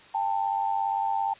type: tone pair together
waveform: sine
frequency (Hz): 796.5 / 894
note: G5 / A5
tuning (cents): +27 / +27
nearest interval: major second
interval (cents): 200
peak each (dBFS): -27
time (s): 0.14-1.34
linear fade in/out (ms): 10
effects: white hiss -51 dBFS RMS until 1.39 s + resampled to 8000 Hz